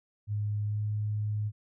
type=tone with pitch glide; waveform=sine; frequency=104.4 to 105.55 Hz; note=G#2 to G#2; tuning=+10 to +29 cents; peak=-28 dBFS; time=0.27-1.52 s; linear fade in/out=50 ms; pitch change=+19 cents; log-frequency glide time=0.65-0.8 s; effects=none